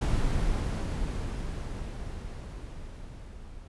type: noise with level ramp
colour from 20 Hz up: brown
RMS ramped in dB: -25 to -46 dBFS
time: 0.01-3.68 s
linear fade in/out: 10 ms
effects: resampled to 24000 Hz